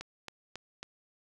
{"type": "click train", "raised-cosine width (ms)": 0.2, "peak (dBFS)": -23, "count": 4, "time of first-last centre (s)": [0.01, 0.83], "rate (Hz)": 3.66, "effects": []}